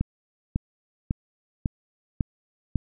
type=click train; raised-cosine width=5 ms; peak=-11 dBFS; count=6; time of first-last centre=0.01-2.757 s; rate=1.82 Hz; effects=none